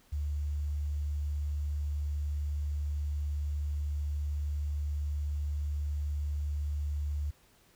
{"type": "tone with quantisation", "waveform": "sine", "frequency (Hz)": 73.42, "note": "D2", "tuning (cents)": 0, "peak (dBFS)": -30, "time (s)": [0.12, 7.31], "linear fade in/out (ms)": 10, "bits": 10, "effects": ["pink hiss -64 dBFS RMS until 7.75 s"]}